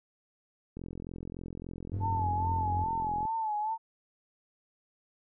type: click train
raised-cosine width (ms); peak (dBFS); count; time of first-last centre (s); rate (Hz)
3; -28; 109; 0.77-3.253; 43.5
type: tone with pitch glide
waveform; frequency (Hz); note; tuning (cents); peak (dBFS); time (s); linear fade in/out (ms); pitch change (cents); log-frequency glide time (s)
triangle; 98.7 to 90.51; G2 to F#2; +12 to -38; -29; 1.92-2.85; 20; -150; 2.06-2.33
type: tone with vibrato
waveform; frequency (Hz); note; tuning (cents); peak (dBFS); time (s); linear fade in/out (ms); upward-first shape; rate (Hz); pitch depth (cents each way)
sine; 869; A5; -22; -29; 2-3.78; 50; sine; 2.4; 69
effects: none